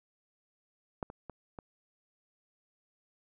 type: clicks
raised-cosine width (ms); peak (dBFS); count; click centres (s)
1; -20 / -30 / -28 / -29; 4; 1.028 / 1.101 / 1.297 / 1.588
effects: none